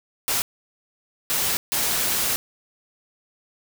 white noise bursts at uneven times, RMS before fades -23 dBFS, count 3, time 0.28-0.42 / 1.3-1.57 / 1.72-2.36 s, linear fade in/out 0 ms, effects none

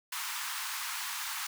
pink high-pass noise, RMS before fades -37 dBFS, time 0.12-1.47 s, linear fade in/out 5 ms, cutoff 910 Hz, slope 48 dB/octave, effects none

